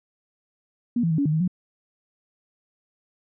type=tone with pitch steps; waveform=sine; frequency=239.6 / 166.3 / 159.2 / 282.8 / 152.6 / 158.1 / 180.9 Hz; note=A#3 / E3 / D#3 / C#4 / D#3 / D#3 / F#3; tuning=+48 / +16 / +40 / +35 / -33 / +28 / -39 cents; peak=-19 dBFS; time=0.96-1.478 s; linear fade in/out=5 ms; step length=74 ms; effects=none